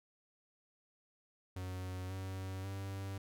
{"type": "tone with pitch steps", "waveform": "45% pulse", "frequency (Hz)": [92.3, 94.84, 97.45], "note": ["F#2", "F#2", "G2"], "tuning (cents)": [-4, 43, -10], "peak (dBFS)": -40, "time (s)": [1.56, 3.18], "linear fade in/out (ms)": 5, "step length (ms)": 540, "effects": []}